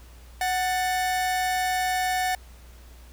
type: tone pair together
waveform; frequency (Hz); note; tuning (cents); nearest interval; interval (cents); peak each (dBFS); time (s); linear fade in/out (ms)
45% pulse; 740 / 1773.3; F#5 / A6; 0 / +13; octave + minor third; 1513; -24 / -30; 0.41-2.35; 2
effects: added 60 Hz sine -45 dBFS peak until 3.12 s + pink hiss -54 dBFS RMS until 3.12 s